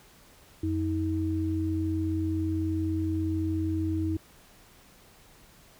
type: tone pair together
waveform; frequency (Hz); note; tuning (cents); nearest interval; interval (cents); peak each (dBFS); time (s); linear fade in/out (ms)
sine; 89.4 / 318.9; F2 / D#4; +41 / +43; octave + minor seventh; 2202; -29 / -28; 0.63-4.17; 5
effects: pink hiss -56 dBFS RMS until 5.79 s